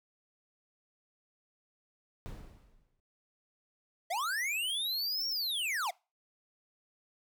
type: noise with exponential decay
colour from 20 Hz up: brown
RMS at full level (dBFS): -39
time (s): 2.26-3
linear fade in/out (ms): 0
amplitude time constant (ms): 160
type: linear two-way sweep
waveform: square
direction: up then down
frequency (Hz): 626 to 5588 to 626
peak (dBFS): -32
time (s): 4.1-5.91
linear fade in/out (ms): 10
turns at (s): 5.28
effects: noise-tail reverb RT60 0.3 s tail -25 dB re dry